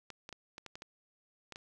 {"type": "clicks", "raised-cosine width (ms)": 0.2, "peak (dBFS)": -28, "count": 9, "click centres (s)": [0.103, 0.291, 0.327, 0.581, 0.663, 0.755, 0.821, 1.523, 1.559], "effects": []}